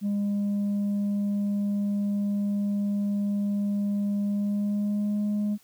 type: tone with pitch glide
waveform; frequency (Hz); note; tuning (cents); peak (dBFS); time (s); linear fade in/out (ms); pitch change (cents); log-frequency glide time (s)
sine; 203.1 to 207.6; G#3 to G#3; -38 to 0; -21; 0.01-5.58; 50; +38; 4.25-5.2
effects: tanh soft clip ceiling -23 dBFS + white hiss -60 dBFS RMS until 5.63 s